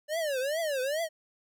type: tone with vibrato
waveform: square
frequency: 583 Hz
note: D5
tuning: 13 cents flat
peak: -29 dBFS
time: 0.08-1.09 s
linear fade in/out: 50 ms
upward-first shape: triangle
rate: 2.4 Hz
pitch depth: 270 cents each way
effects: none